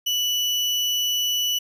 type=tone; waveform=35% pulse; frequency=2960 Hz; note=F#7; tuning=in tune; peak=-19 dBFS; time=0.06-1.59 s; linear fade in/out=10 ms; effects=none